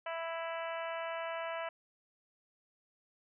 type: harmonic tone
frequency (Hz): 330.4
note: E4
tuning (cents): +4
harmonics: 2 / 3 / 4 / 5 / 6 / 7 / 8 / 9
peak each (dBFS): -39 / -43 / -45 / -47 / -49 / -50 / -51 / -52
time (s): 0.06-1.69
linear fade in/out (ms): 5
effects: none